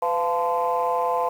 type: tone cluster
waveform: sine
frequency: 503 / 691 / 874 / 1030 Hz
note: B4 / F5 / A5 / C6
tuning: +32 / -19 / -12 / -28 cents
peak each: -25 dBFS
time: 0.02-1.29 s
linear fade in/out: 5 ms
effects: tanh soft clip ceiling -13 dBFS + 8-bit